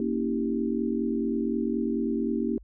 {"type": "chord", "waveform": "sine", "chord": "A# diminished seventh", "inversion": "none", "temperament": "equal with one note detuned", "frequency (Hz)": [233.1, 277.2, 322.5, 392], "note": ["A#3", "C#4", "E4", "G4"], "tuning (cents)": [0, 0, -38, 0], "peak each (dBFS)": [-28, -31, -31, -32], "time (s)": [0, 2.58], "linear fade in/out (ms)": 2, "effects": ["added 50 Hz sine -47 dBFS peak until 2.63 s"]}